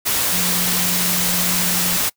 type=tone in noise; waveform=sine; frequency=178.7 Hz; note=F3; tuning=40 cents sharp; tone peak=-25 dBFS; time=0.32-1.98 s; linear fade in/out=20 ms; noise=white; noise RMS=-19 dBFS; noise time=0.05-2.1 s; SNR=-9 dB; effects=noise-tail reverb RT60 0.1 s tail -24 dB re dry